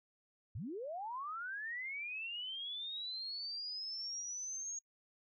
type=linear sweep; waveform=sine; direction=up; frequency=77 to 6620 Hz; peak=-40 dBFS; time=0.55-4.79 s; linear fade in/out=5 ms; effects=noise-tail reverb RT60 0.1 s tail -23 dB re dry